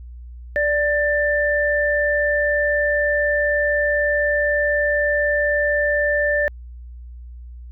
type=tone pair together; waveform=sine; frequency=586.5 / 1778 Hz; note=D5 / A6; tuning=-2 / +18 cents; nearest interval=octave + perfect fifth; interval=1920 cents; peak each=-19 dBFS; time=0.56-6.48 s; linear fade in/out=0 ms; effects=added 60 Hz sine -34 dBFS peak until 7.71 s